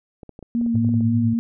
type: clicks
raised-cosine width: 2 ms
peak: -25 dBFS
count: 11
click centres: 0.232 / 0.293 / 0.391 / 0.427 / 0.613 / 0.663 / 0.755 / 0.847 / 0.891 / 0.941 / 1.008 s
type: tone with vibrato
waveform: sine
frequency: 233.1 Hz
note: A#3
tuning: in tune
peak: -18 dBFS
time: 0.55-1.39 s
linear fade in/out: 0 ms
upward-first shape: sine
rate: 3.6 Hz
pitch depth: 24 cents each way
type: tone with tremolo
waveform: sine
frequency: 110 Hz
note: A2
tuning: in tune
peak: -17 dBFS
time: 0.74-1.34 s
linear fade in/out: 10 ms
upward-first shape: sine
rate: 10 Hz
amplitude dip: 50%
effects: none